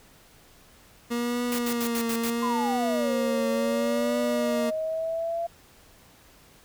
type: tone with vibrato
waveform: 30% pulse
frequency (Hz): 236.7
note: A#3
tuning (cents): +27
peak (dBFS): -23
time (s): 1.1-4.71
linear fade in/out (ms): 20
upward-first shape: triangle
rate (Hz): 0.73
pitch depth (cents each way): 52
type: noise bursts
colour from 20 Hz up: white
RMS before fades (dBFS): -33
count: 6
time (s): 1.52-2.3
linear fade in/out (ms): 0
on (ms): 65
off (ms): 78
type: exponential two-way sweep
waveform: sine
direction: down then up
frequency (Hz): 1046.5 to 529 to 681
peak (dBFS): -26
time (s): 2.42-5.47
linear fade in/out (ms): 10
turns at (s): 3.13
effects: pink hiss -55 dBFS RMS until 6.64 s